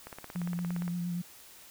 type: click train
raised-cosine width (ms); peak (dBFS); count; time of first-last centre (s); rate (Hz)
0.5; -27; 15; 0.07-0.879; 17.3
type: tone with vibrato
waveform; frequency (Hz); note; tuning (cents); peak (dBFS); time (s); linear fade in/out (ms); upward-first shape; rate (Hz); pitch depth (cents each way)
sine; 174.61; F3; 0; -31; 0.35-1.22; 10; sine; 8.6; 25
effects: white hiss -53 dBFS RMS until 1.7 s